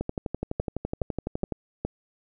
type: two click trains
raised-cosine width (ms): 2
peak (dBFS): -14 / -15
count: 4 / 19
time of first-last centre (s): 0.6-1.85 / 0.01-1.523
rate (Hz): 2.4 / 11.9
effects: none